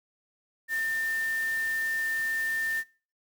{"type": "tone in noise", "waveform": "sine", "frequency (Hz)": 1800, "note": "A6", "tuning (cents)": 39, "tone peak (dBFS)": -27, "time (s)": [0.68, 2.84], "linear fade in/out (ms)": 50, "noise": "white", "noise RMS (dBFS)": -43, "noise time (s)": [0.68, 2.84], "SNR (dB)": 13, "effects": ["noise-tail reverb RT60 0.4 s tail -22 dB re dry"]}